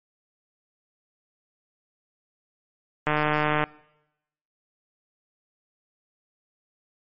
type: click train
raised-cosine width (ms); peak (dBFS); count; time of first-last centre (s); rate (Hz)
0.5; -8; 87; 3.07-3.64; 151
effects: noise-tail reverb RT60 0.9 s tail -23 dB re dry + MP3 32 kbps